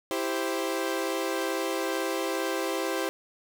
sawtooth chord, C major, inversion first, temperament equal, 329.6 / 392 / 523.3 Hz, E4 / G4 / C5, 0 / 0 / 0 cents, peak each -28 dBFS, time 0.11-3.09 s, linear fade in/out 0 ms, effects none

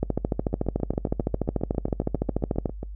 two click trains, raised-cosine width 2 ms, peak -10 / -19 dBFS, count 37 / 18, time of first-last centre 0.03-2.658 / 0.53-2.83 s, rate 13.7 / 7.39 Hz, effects noise-tail reverb RT60 0.2 s tail -26 dB re dry + added 50 Hz sine -34 dBFS peak until 2.95 s

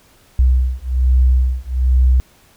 sine beating tone pair, 62.9 / 64.1 Hz, B1 / C2, +32 / -35 cents, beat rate 1.2 Hz, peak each -14 dBFS, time 0.39-2.2 s, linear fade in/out 0 ms, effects pink hiss -51 dBFS RMS until 2.56 s

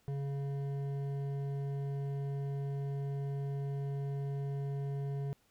triangle tone with hard clipping, 139.5 Hz, C#3, 11 cents sharp, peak -36 dBFS, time 0.08-5.33 s, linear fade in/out 0 ms, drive 13 dB, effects pink hiss -71 dBFS RMS until 5.5 s

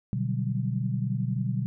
sine chord, G major seventh, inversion first, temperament equal, 123.47 / 146.83 / 185 / 196 Hz, B2 / D3 / F#3 / G3, 0 / 0 / 0 / 0 cents, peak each -28 / -32 / -33 / -33 dBFS, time 0.13-1.66 s, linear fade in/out 0 ms, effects none

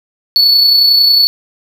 triangle tone with amplitude modulation, 4435 Hz, C#8, in tune, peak -3 dBFS, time 0.36-1.27 s, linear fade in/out 0 ms, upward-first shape sine, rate 31 Hz, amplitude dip 35%, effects none

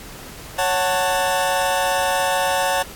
sawtooth chord, F# minor, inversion second, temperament just, 555 / 740 / 888 Hz, C#5 / F#5 / A5, +2 / 0 / +16 cents, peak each -18 dBFS, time 0.58-2.83 s, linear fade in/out 10 ms, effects pink hiss -38 dBFS RMS until 2.95 s + AAC 64 kbps

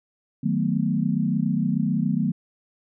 sine chord, B dominant seventh, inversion first, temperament equal with one note detuned, 155.11 / 185 / 220 / 246.9 Hz, D#3 / F#3 / A3 / B3, -5 / 0 / 0 / 0 cents, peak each -26 / -25 / -25 / -27 dBFS, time 0.43-2.32 s, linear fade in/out 10 ms, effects none

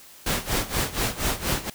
pink noise with tremolo, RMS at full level -23 dBFS, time 0.26-1.7 s, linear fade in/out 5 ms, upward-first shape sine, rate 4.2 Hz, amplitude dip 85%, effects white hiss -48 dBFS RMS until 1.74 s

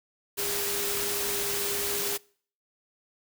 sine tone in noise, 405.2 Hz, G#4, 43 cents flat, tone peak -35 dBFS, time 0.37-2.18 s, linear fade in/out 20 ms, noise white, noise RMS -30 dBFS, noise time 0.37-2.18 s, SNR -8 dB, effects noise-tail reverb RT60 0.5 s tail -25 dB re dry

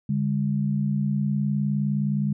sine tone pair together, 143.9 / 203.5 Hz, D3 / G#3, -35 / -35 cents, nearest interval tritone, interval 600 cents, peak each -24 dBFS, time 0.09-2.33 s, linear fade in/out 5 ms, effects none

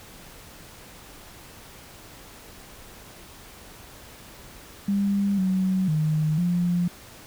sine tone with pitch steps, 199.8 / 187.8 / 154.7 / 175.4 Hz, G3 / F#3 / D#3 / F3, +33 / +26 / -10 / +8 cents, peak -20 dBFS, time 4.88-6.88 s, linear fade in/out 5 ms, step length 500 ms, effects pink hiss -46 dBFS RMS until 7.26 s

